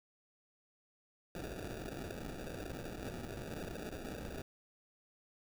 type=noise with sample-and-hold; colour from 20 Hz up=violet; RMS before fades=-44 dBFS; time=1.35-4.42 s; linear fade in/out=2 ms; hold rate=1050 Hz; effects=none